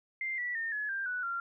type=tone with pitch steps; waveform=sine; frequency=2093 / 1952.8 / 1822.1 / 1700 / 1586.2 / 1480 / 1380.9 Hz; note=C7 / B6 / A#6 / G#6 / G6 / F#6 / F6; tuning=0 / -20 / -40 / +40 / +20 / 0 / -20 cents; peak=-32 dBFS; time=0.21-1.4 s; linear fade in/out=2 ms; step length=170 ms; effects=none